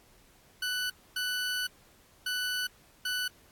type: tone bursts at uneven times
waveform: 20% pulse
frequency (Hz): 1490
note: F#6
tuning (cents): +12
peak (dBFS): -25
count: 4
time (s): 0.62-0.9 / 1.16-1.67 / 2.26-2.67 / 3.05-3.28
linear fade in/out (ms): 5
effects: pink hiss -61 dBFS RMS until 3.51 s + AAC 64 kbps